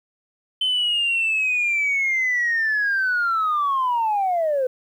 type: linear sweep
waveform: sine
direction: down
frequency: 3070 to 497.8 Hz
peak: -17 dBFS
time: 0.61-4.67 s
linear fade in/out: 5 ms
effects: tanh soft clip ceiling -15 dBFS + 9-bit